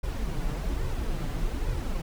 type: noise with flanger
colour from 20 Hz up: brown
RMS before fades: -29 dBFS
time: 0.03-2.02 s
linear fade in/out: 10 ms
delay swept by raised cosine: 2 to 7 ms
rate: 1.2 Hz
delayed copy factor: +0.6
effects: none